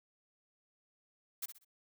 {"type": "noise with echo", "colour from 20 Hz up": "blue", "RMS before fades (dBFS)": -38, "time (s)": [1.42, 1.46], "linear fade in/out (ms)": 10, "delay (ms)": 63, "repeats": 3, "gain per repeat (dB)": -10, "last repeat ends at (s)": 1.649, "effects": []}